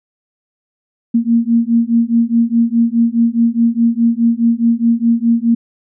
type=beating tone pair; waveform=sine; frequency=230 / 234.8 Hz; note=A#3 / A#3; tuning=-23 / +13 cents; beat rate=4.8 Hz; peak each=-13 dBFS; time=1.14-5.55 s; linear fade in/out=10 ms; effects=none